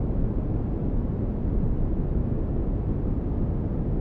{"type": "low-pass noise", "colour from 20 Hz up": "pink", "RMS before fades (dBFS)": -25, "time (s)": [0, 4], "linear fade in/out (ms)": 2, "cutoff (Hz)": 300, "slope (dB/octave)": 12, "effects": []}